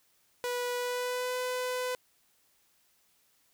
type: tone with pitch glide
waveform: sawtooth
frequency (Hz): 490.4 to 502.4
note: B4 to B4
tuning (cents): -12 to +30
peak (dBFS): -27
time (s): 0.44-1.95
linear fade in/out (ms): 0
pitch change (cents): +42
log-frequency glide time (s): 0.76-1.36
effects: white hiss -69 dBFS RMS until 3.53 s